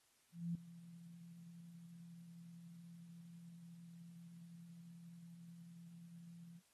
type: tone with ADSR envelope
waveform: sine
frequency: 170.4 Hz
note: F3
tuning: 42 cents flat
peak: -37 dBFS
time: 0.32-6.61 s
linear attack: 230 ms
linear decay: 4 ms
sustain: -17 dB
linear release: 30 ms
effects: white hiss -75 dBFS RMS until 6.73 s + AAC 32 kbps